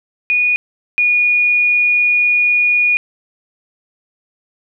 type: tone pair in turn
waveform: sine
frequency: 2460 / 2448 Hz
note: D#7 / D#7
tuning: -20 / -29 cents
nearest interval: unison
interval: 9 cents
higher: first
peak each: -11 / -10 dBFS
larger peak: second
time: 0.3-0.56 / 0.98-2.97 s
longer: second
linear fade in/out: 0 ms
effects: none